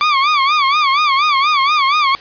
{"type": "tone with vibrato", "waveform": "sawtooth", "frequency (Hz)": 1150, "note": "D6", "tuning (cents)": -37, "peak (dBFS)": -7, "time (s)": [0.01, 2.15], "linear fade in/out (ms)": 0, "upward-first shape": "sine", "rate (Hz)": 4.2, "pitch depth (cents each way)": 130, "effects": ["white hiss -36 dBFS RMS until 2.2 s", "resampled to 11025 Hz"]}